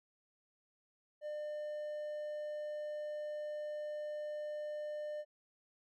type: tone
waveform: triangle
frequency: 600 Hz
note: D5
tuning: 37 cents sharp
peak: -37 dBFS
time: 1.21-5.25 s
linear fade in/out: 50 ms
effects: none